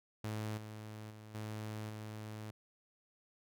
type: tone with level steps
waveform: sawtooth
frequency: 107.7 Hz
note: A2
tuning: 37 cents flat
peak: -34 / -42 / -47 / -37 / -40 dBFS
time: 0.24-2.51 s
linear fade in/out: 5 ms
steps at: 0.57 / 1.1 / 1.34 / 1.89 s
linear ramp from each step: 10 ms
effects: none